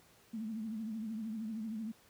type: tone with vibrato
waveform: sine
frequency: 220 Hz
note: A3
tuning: in tune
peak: -37 dBFS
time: 0.33-1.92 s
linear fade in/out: 10 ms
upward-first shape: triangle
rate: 13 Hz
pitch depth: 95 cents each way
effects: pink hiss -64 dBFS RMS until 2.09 s + high-pass 80 Hz 12 dB/octave